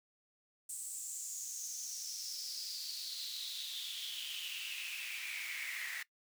pink noise with high-pass filter sweep, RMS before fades -43 dBFS, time 0.69-6.03 s, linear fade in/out 5 ms, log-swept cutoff 8300 to 1900 Hz, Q 6.3, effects noise-tail reverb RT60 0.1 s tail -19 dB re dry

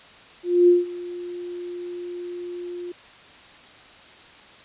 sine tone with ADSR envelope, 352.5 Hz, F4, 16 cents sharp, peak -10 dBFS, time 0.43-2.92 s, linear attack 250 ms, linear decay 170 ms, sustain -20 dB, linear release 5 ms, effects white hiss -47 dBFS RMS until 4.64 s + resampled to 8000 Hz

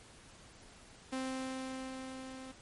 sawtooth tone with level ramp, 261.6 Hz, C4, in tune, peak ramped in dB -31 to -42 dBFS, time 1.12-2.52 s, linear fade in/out 10 ms, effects pink hiss -57 dBFS RMS until 2.61 s + MP3 48 kbps

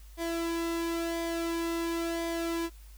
sawtooth tone with flanger, 334.6 Hz, E4, 26 cents sharp, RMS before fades -32 dBFS, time 0.17-2.7 s, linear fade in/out 50 ms, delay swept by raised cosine 0.72 to 1.72 ms, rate 0.96 Hz, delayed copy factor -0.55, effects added 51 Hz sine -47 dBFS peak until 2.97 s + white hiss -60 dBFS RMS until 2.97 s

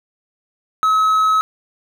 triangle tone, 1284 Hz, E6, 46 cents flat, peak -10 dBFS, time 0.83-1.41 s, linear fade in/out 0 ms, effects none

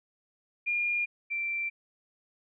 sine tone pair in turn, 2415 / 2350 Hz, D7 / D7, +48 / +1 cents, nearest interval unison, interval 47 cents, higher first, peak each -26 / -29 dBFS, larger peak first, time 0.66-1.06 / 1.3-1.7 s, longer neither, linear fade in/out 20 ms, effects none

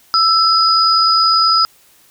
sine tone pair together, 1318.5 / 4969 Hz, E6 / D#8, 0 / -3 cents, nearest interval octave + major seventh, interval 2297 cents, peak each -12 dBFS, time 0.14-1.65 s, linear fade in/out 0 ms, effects white hiss -50 dBFS RMS until 2.1 s

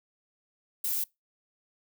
violet noise, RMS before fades -30 dBFS, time 0.84-1.04 s, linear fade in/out 5 ms, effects noise-tail reverb RT60 0.2 s tail -24 dB re dry

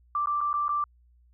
sine tone with dropouts, 1174.7 Hz, D6, in tune, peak -24 dBFS, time 0.15-0.84 s, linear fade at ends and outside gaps 2 ms, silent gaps 0.259-0.271 / 0.407-0.412 / 0.53-0.539 / 0.682-0.691 s, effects added 60 Hz sine -57 dBFS peak until 1.33 s

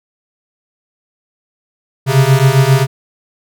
square beating tone pair, 130.5 / 138 Hz, C3 / C#3, -4 / -7 cents, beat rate 7.5 Hz, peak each -11 dBFS, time 2.06-2.87 s, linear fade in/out 50 ms, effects none

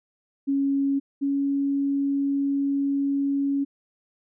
sine tone pair in turn, 276.6 / 278.8 Hz, C#4 / C#4, -4 / +10 cents, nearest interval unison, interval 14 cents, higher second, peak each -20 / -21 dBFS, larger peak first, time 0.47-1 / 1.21-3.65 s, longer second, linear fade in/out 20 ms, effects none

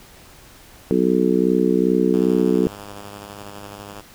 harmonic tone, 62.5 Hz, B1, 21 cents sharp, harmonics 3 / 4 / 5 / 6 / 7, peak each -21 / -21 / -21 / -21 / -21 dBFS, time 0.91-2.67 s, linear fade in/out 0 ms
5% pulse tone with tremolo, 101.8 Hz, G#2, 34 cents flat, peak -23 dBFS, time 2.13-4.01 s, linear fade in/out 5 ms, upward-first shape square, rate 12 Hz, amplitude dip 25%
effects pink hiss -46 dBFS RMS until 4.14 s

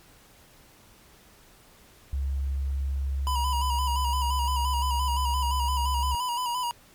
sine tone, 68.3 Hz, C#2, 25 cents flat, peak -25 dBFS, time 2.13-6.15 s, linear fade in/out 0 ms
square tone with vibrato, 977 Hz, B5, 19 cents flat, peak -27 dBFS, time 3.27-6.71 s, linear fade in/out 0 ms, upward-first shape square, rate 5.8 Hz, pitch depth 44 cents each way
effects pink hiss -55 dBFS RMS until 6.94 s + MP3 96 kbps

